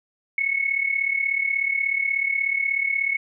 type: tone with amplitude modulation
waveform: sine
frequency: 2201 Hz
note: C#7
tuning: 13 cents flat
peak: -17 dBFS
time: 0.38-3.17 s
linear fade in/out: 2 ms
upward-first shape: sine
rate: 36.5 Hz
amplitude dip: 75%
effects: none